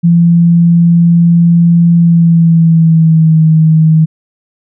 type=tone with pitch glide; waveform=sine; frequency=170 to 158.62 Hz; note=F3 to D#3; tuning=-46 to +34 cents; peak=-3 dBFS; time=0.03-4.06 s; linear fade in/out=20 ms; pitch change=-120 cents; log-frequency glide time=1.96-3.42 s; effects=none